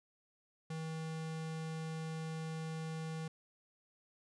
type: tone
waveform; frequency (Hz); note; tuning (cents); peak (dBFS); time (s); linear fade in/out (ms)
square; 160; D#3; +49; -40; 0.7-3.28; 5
effects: resampled to 22050 Hz